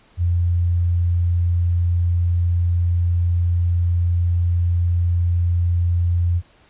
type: tone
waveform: sine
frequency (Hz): 86.9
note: F2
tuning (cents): -8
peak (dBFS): -15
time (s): 0.17-6.42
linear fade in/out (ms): 50
effects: pink hiss -54 dBFS RMS until 6.69 s + resampled to 8000 Hz